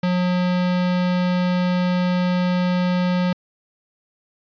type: tone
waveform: square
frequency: 180 Hz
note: F#3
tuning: 47 cents flat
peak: -18 dBFS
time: 0.03-3.33 s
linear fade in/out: 5 ms
effects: resampled to 11025 Hz